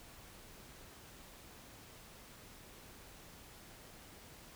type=silence; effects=pink hiss -56 dBFS RMS until 4.55 s